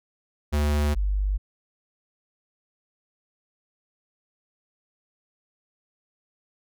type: tone pair in turn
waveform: square / sine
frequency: 73.9 / 49.32 Hz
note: D2 / G1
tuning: +11 / +11 cents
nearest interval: perfect fifth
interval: 700 cents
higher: first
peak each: -21 dBFS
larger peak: neither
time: 0.52-0.95 / 0.95-1.38 s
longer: neither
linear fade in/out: 20 ms
effects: none